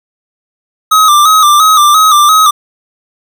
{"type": "tone with vibrato", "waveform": "square", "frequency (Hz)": 1226, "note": "D#6", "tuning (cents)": -26, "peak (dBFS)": -4, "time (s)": [0.91, 2.51], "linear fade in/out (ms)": 10, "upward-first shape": "square", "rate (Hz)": 2.9, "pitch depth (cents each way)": 61, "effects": []}